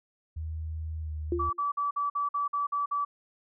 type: tone with pitch glide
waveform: sine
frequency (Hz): 79.3 to 77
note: D#2 to D#2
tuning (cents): +33 to -17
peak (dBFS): -32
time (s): 0.36-1.5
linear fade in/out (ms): 10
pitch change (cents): -50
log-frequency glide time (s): 1.01-1.11
type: tone with exponential decay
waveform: sine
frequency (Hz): 347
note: F4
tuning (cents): -11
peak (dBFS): -23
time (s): 1.32-1.63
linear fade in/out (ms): 2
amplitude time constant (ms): 66
type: tone bursts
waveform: sine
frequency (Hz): 1152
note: D6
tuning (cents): -34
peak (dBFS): -26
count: 9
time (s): 1.39-3.05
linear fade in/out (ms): 10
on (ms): 140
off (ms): 50
effects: none